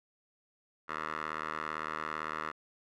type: tone with band-pass filter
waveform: 10% pulse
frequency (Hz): 77.78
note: D#2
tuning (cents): 0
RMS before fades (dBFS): -38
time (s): 0.88-2.52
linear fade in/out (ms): 20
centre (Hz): 1400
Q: 3.1
effects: none